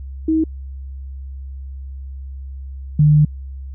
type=tone pair in turn; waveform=sine; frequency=317.9 / 150.03 Hz; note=D#4 / D3; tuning=+37 / +37 cents; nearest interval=octave + minor second; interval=1300 cents; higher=first; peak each=-13 / -8 dBFS; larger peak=second; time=0.28-0.44 / 2.99-3.25 s; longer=second; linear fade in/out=5 ms; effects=added 67 Hz sine -28 dBFS peak until 3.74 s